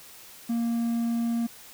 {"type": "tone", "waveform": "triangle", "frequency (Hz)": 233.1, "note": "A#3", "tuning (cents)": 0, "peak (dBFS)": -22, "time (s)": [0.49, 1.47], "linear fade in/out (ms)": 10, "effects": ["white hiss -48 dBFS RMS until 1.73 s"]}